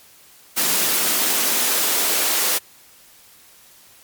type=noise with high-pass filter sweep; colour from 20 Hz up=white; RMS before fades=-19 dBFS; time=0.56-2.59 s; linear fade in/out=20 ms; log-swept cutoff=200 to 380 Hz; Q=1.3; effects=white hiss -49 dBFS RMS until 4.03 s + MP3 96 kbps